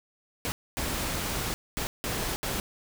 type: noise bursts at uneven times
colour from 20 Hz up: pink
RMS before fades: -31 dBFS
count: 5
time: 0.45-0.52 / 0.77-1.54 / 1.77-1.87 / 2.04-2.36 / 2.43-2.6 s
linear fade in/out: 0 ms
effects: none